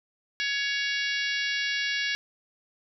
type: harmonic tone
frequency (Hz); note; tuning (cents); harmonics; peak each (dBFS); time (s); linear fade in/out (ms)
560; C#5; +18; 3 / 4 / 5 / 6 / 7 / 8 / 9 / 10; -30 / -32 / -34 / -36 / -37 / -38 / -39 / -40; 0.4-2.15; 0
effects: none